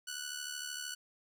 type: tone with amplitude modulation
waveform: 10% pulse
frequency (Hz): 1480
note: F#6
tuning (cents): 0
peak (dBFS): -28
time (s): 0.07-0.95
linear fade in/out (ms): 10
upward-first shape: sine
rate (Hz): 73.1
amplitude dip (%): 65
effects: none